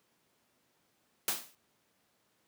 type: noise with exponential decay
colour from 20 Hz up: white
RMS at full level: -28 dBFS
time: 1.28-1.55 s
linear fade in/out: 1 ms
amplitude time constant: 58 ms
effects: pink hiss -73 dBFS RMS until 2.47 s + high-pass 150 Hz 12 dB/octave